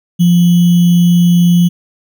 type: tone with sample-and-hold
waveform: sine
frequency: 174 Hz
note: F3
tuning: 6 cents flat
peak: -5 dBFS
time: 0.19-1.69 s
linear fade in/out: 20 ms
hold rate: 3150 Hz
effects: none